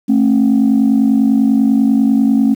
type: tone pair together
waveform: sine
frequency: 220.6 / 270.7 Hz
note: A3 / C#4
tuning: +5 / -41 cents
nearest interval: major third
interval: 354 cents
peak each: -10 dBFS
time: 0.08-2.55 s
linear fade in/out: 20 ms
effects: tanh soft clip ceiling -4 dBFS + 7-bit